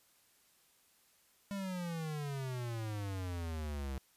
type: exponential sweep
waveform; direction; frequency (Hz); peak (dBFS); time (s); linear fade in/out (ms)
square; down; 202.6 to 65.41; -38; 1.51-3.98; 0
effects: white hiss -69 dBFS RMS until 4.16 s + resampled to 32000 Hz